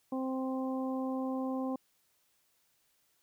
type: harmonic tone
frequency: 261.6 Hz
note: C4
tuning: in tune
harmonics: 1 / 2 / 3 / 4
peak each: -33 / -39 / -43 / -45 dBFS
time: 0.12-1.76 s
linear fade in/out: 5 ms
effects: white hiss -73 dBFS RMS until 3.22 s